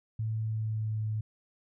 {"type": "tone with pitch glide", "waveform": "sine", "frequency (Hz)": [110.3, 108.28], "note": ["A2", "A2"], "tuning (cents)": [5, -27], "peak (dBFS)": -29, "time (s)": [0.19, 1.21], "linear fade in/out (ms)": 5, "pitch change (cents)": -32, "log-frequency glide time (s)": [0.39, 1.05], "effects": []}